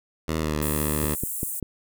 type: tone with pitch glide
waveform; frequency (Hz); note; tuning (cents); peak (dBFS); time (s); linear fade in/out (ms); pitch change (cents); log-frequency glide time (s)
10% pulse; 79.5 to 75.04; D#2 to D2; +38 to +38; -16; 0.28-1.15; 5; -100; 0.39-0.55
type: high-pass noise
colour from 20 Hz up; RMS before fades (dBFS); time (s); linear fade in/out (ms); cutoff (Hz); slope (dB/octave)
pink; -31; 0.62-1.6; 5; 8000; 48
type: click train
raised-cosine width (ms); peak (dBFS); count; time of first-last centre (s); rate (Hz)
3; -15; 4; 1.04-1.627; 5.11
effects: none